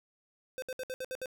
square tone bursts, 515 Hz, C5, 28 cents flat, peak -36 dBFS, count 7, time 0.58-1.258 s, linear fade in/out 0 ms, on 42 ms, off 64 ms, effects none

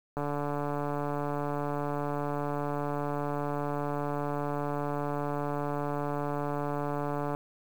click train, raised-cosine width 1 ms, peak -19 dBFS, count 1042, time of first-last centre 0.17-7.349 s, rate 145 Hz, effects 8-bit

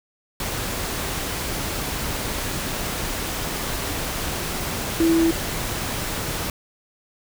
sine tone in noise, 329.6 Hz, E4, in tune, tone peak -15 dBFS, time 5-5.31 s, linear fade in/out 2 ms, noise pink, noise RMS -27 dBFS, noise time 0.4-6.5 s, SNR +9 dB, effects none

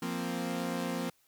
sawtooth chord, F suspended fourth, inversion none, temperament equal, 174.61 / 233.1 / 261.6 Hz, F3 / Bb3 / C4, 0 / 0 / 0 cents, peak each -33 dBFS, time 0.02-1.1 s, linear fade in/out 5 ms, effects white hiss -69 dBFS RMS until 1.27 s

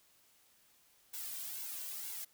blue noise with flanger, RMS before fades -43 dBFS, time 1.13-2.25 s, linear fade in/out 10 ms, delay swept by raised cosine 1.6 to 2.36 ms, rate 2.1 Hz, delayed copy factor -0.85, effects white hiss -68 dBFS RMS until 2.33 s

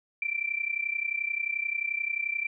sine tone with amplitude modulation, 2349 Hz, D7, in tune, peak -24 dBFS, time 0.22-2.47 s, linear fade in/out 2 ms, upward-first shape sine, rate 31.4 Hz, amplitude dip 85%, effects none

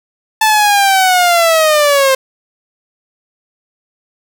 sawtooth linear sweep, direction down, 880 to 523.3 Hz, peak -4 dBFS, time 0.41-2.15 s, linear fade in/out 5 ms, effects none

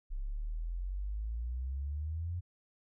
sine exponential sweep, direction up, 32.61 to 90 Hz, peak -34 dBFS, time 0.1-2.41 s, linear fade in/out 20 ms, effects none

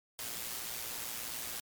white noise with amplitude modulation, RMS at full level -38 dBFS, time 0.19-1.6 s, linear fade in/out 0 ms, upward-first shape sine, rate 117 Hz, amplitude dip 50%, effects MP3 96 kbps

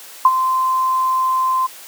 sine tone with ADSR envelope, 1038 Hz, C6, 14 cents flat, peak -4 dBFS, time 0.25-1.67 s, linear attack 3 ms, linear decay 45 ms, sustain -10 dB, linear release 13 ms, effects white hiss -38 dBFS RMS until 1.87 s + high-pass 400 Hz 12 dB/octave

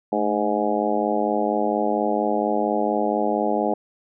harmonic tone with a mistuned harmonic, 104.3 Hz, G#2, 8 cents sharp, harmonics 2 / 3 / 4 / 5 / 6 / 7 / 8, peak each -27 / -27 / -27 / -27 / -27 / -27 / -27 dBFS, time 0.12-3.74 s, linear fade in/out 5 ms, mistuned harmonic 2, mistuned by +60 cents, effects none

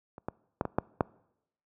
clicks, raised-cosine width 1 ms, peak -30 / -18 / -13 / -17 / -10 / -9 dBFS, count 6, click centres 0.181 / 0.285 / 0.611 / 0.653 / 0.785 / 1.008 s, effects noise-tail reverb RT60 0.8 s tail -24 dB re dry + high-pass 80 Hz 12 dB/octave

